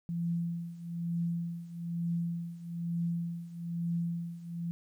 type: tone with tremolo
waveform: sine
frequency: 170 Hz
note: F3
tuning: 46 cents flat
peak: -28 dBFS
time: 0.09-4.71 s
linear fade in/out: 0 ms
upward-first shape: triangle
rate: 1.1 Hz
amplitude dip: 85%
effects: 11-bit